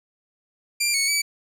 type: tone with pitch steps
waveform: 15% pulse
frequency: 2377 / 2215 / 2290 Hz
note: D7 / C#7 / D7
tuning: +20 / -2 / -44 cents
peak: -13 dBFS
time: 0.8-1.22 s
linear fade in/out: 10 ms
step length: 140 ms
effects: none